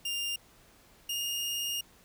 sawtooth tone pair in turn, 2801 / 2837 Hz, F7 / F7, +4 / +27 cents, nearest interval unison, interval 23 cents, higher second, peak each -28 dBFS, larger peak neither, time 0.05-0.36 / 1.09-1.81 s, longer second, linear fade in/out 5 ms, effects pink hiss -60 dBFS RMS until 2.04 s

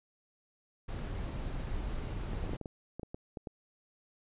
brown noise, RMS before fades -37 dBFS, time 0.88-2.57 s, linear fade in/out 10 ms
clicks, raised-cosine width 2 ms, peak -27 dBFS, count 11, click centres 2.333 / 2.439 / 2.494 / 2.534 / 2.613 / 2.658 / 2.996 / 3.032 / 3.145 / 3.372 / 3.472 s
effects resampled to 8000 Hz

